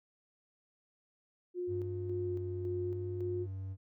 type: tone with tremolo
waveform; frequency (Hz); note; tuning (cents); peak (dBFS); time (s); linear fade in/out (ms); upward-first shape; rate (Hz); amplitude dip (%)
sine; 357.4; F4; +40; -34; 1.54-3.47; 50; square; 1.8; 40
type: tone with vibrato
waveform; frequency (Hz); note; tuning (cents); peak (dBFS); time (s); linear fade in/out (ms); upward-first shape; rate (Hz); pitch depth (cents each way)
triangle; 96.9; G2; -20; -36; 1.67-3.77; 50; square; 0.83; 21
effects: none